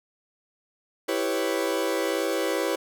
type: chord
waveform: 40% pulse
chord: C# half-diminished seventh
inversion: first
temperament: equal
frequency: 329.6 / 392 / 493.9 / 554.4 Hz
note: E4 / G4 / B4 / C#5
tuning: 0 / 0 / 0 / 0 cents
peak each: -29 dBFS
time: 1.08-2.76 s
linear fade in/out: 10 ms
effects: none